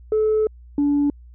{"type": "tone pair in turn", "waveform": "sine", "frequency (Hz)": [432.4, 287.9], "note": ["A4", "D4"], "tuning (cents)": [-30, -34], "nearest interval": "perfect fifth", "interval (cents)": 704, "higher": "first", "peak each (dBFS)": -14, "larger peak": "neither", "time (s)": [[0.12, 0.47], [0.78, 1.1]], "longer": "first", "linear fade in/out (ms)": 2, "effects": ["tanh soft clip ceiling -13 dBFS", "added 60 Hz sine -41 dBFS peak until 1.34 s"]}